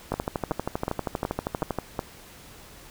two click trains, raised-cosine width 1 ms, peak -12 / -12 dBFS, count 6 / 22, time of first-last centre 0.14-1.992 / 0.12-1.787 s, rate 2.7 / 12.6 Hz, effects pink hiss -48 dBFS RMS until 2.9 s

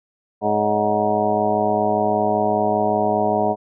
harmonic tone with a mistuned harmonic, 105.1 Hz, G#2, 21 cents sharp, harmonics 1 / 2 / 3 / 4 / 5 / 6 / 7 / 8 / 9, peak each -33 / -25 / -29 / -24 / -28 / -22 / -21 / -33 / -26 dBFS, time 0.41-3.56 s, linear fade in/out 50 ms, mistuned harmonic 5, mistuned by +120 cents, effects none

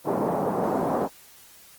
white band-pass noise, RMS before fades -25 dBFS, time 0.04-1.09 s, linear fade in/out 50 ms, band 150 to 850 Hz, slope 24 dB/octave, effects white hiss -51 dBFS RMS until 1.78 s + Opus 24 kbps

